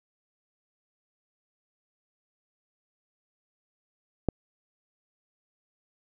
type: click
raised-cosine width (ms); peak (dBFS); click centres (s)
2; -10; 4.287
effects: none